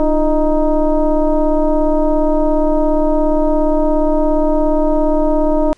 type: tone with frequency modulation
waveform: sine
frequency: 299.4 Hz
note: D4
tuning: 33 cents sharp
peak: -10 dBFS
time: 0-5.73 s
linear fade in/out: 0 ms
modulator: 318 Hz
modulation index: 1.5
effects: pink hiss -52 dBFS RMS until 5.77 s + resampled to 22050 Hz